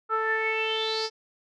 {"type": "tone with low-pass filter sweep", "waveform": "sawtooth", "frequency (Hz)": 441.2, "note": "A4", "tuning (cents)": 5, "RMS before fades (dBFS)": -27, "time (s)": [0.09, 1.1], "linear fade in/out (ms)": 50, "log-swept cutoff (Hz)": [1300, 5200], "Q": 8.9, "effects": []}